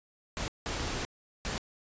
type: noise bursts at uneven times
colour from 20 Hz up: pink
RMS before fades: -34 dBFS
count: 3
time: 0.37-0.48 / 0.66-1.05 / 1.45-1.58 s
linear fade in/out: 0 ms
effects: resampled to 16000 Hz